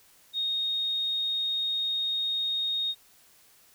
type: tone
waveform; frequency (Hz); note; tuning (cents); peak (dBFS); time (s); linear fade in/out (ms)
sine; 3718; A#7; -5; -26; 0.33-2.95; 50
effects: white hiss -59 dBFS RMS until 3.74 s